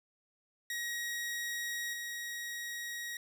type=tone with level steps; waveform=sawtooth; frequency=1895 Hz; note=A#6; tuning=28 cents sharp; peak=-32 / -35 dBFS; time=0.7-3.17 s; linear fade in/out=2 ms; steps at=1.93 s; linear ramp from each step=5 ms; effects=none

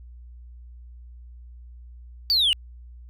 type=linear sweep; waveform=sine; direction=down; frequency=4699 to 2794 Hz; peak=-15 dBFS; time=2.3-2.53 s; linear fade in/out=0 ms; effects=tanh soft clip ceiling -16 dBFS + added 60 Hz sine -41 dBFS peak until 3.09 s

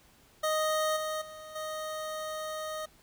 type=tone with level steps; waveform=25% pulse; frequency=622.3 Hz; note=D#5; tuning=in tune; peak=-23 / -28 / -40 / -31 dBFS; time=0.43-2.86 s; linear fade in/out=10 ms; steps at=0.96 / 1.21 / 1.55 s; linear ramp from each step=10 ms; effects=pink hiss -61 dBFS RMS until 3.02 s

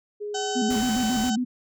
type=tone; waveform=sine; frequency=415.3 Hz; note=G#4; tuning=in tune; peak=-29 dBFS; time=0.2-0.81 s; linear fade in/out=20 ms
type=harmonic tone; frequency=760 Hz; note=F#5; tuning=46 cents sharp; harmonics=1 / 2 / 4 / 5 / 6 / 7 / 8 / 9 / 10; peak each=-30 / -37 / -35 / -42 / -42 / -41 / -40 / -39 / -39 dBFS; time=0.34-1.36 s; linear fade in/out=10 ms
type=tone with vibrato; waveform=sine; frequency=233.1 Hz; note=A#3; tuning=in tune; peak=-22 dBFS; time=0.55-1.45 s; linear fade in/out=20 ms; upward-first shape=square; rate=7.3 Hz; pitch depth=120 cents each way
type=noise; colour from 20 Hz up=pink; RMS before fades=-35 dBFS; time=0.7-1.3 s; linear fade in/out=5 ms
effects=none

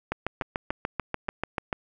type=two click trains; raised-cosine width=0.5 ms; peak=-20 / -12 dBFS; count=4 / 12; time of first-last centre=0.42-1.285 / 0.12-1.728 s; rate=3.47 / 6.84 Hz; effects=none

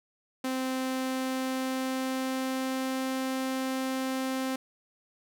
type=tone with pitch glide; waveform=sawtooth; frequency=260.1 to 262.4 Hz; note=C4 to C4; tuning=-10 to +5 cents; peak=-25 dBFS; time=0.44-4.56 s; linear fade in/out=5 ms; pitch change=+15 cents; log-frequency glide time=0.72-3.09 s; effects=none

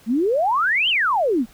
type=exponential two-way sweep; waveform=sine; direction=up then down; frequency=207.7 to 3200 to 207.7 Hz; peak=-16 dBFS; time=0.06-1.46 s; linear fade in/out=50 ms; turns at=0.89 s; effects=pink hiss -51 dBFS RMS until 1.53 s

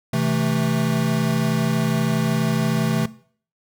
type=chord; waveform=square; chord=A minor; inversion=first; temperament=equal with one note detuned; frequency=130.81 / 163.2 / 220 Hz; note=C3 / E3 / A3; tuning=0 / -17 / 0 cents; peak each=-24 dBFS; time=0.13-3.06 s; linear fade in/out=5 ms; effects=noise-tail reverb RT60 0.5 s tail -18 dB re dry

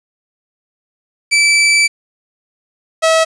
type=tone pair in turn; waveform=sawtooth; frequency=2318 / 646.3 Hz; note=D7 / E5; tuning=-23 / -34 cents; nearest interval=octave + minor seventh; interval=2211 cents; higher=first; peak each=-5 dBFS; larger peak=neither; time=1.31-1.88 / 3.02-3.25 s; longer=first; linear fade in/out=20 ms; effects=resampled to 22050 Hz + 7-bit

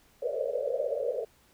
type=band-pass noise; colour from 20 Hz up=white; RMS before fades=-31 dBFS; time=0.22-1.25 s; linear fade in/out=5 ms; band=440 to 620 Hz; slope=96 dB/octave; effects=pink hiss -63 dBFS RMS until 1.53 s

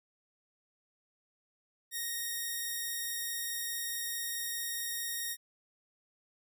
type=tone; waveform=5% pulse; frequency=1864.7 Hz; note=A#6; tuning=in tune; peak=-24 dBFS; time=1.91-5.37 s; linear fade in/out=50 ms; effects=none

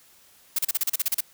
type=noise bursts; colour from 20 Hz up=blue; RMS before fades=-23 dBFS; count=11; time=0.56-1.207 s; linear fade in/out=5 ms; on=27 ms; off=35 ms; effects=white hiss -56 dBFS RMS until 1.33 s

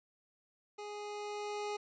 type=tone with level ramp; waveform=25% pulse; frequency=415.3 Hz; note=G#4; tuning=in tune; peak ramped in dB=-39 to -32 dBFS; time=0.78-1.77 s; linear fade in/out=10 ms; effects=resampled to 16000 Hz

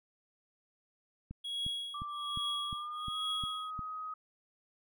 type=click train; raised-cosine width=5 ms; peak=-30 dBFS; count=8; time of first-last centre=1.31-3.792 s; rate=2.82 Hz
type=tone with tremolo; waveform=triangle; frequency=3322 Hz; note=G#7; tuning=in tune; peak=-31 dBFS; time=1.44-3.71 s; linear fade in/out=10 ms; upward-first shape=triangle; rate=1.2 Hz; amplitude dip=100%
type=tone with pitch glide; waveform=sine; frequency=1174.7 to 1259 Hz; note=D6 to D#6; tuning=0 to +20 cents; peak=-38 dBFS; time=1.94-4.14 s; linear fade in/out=5 ms; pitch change=+120 cents; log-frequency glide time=2.66-3.2 s
effects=none

